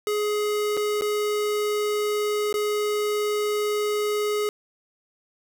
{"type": "tone with dropouts", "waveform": "square", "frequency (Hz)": 419, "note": "G#4", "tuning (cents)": 15, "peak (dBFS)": -23, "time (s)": [0.07, 4.49], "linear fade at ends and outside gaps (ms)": 1, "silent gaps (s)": [[0.769, 0.773], [1.011, 1.02], [2.527, 2.541]], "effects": []}